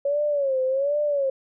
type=tone with vibrato; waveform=sine; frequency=554.4 Hz; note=C#5; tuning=in tune; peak=-20 dBFS; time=0.05-1.3 s; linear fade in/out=5 ms; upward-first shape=sine; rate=1.3 Hz; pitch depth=120 cents each way; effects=none